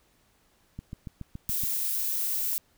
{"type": "click train", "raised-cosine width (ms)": 5, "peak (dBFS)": -25, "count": 7, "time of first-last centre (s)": [0.79, 1.636], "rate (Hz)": 7.09}
{"type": "noise", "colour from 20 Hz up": "violet", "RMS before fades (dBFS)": -29, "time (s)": [1.49, 2.58], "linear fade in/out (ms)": 0}
{"effects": ["pink hiss -66 dBFS RMS until 2.77 s"]}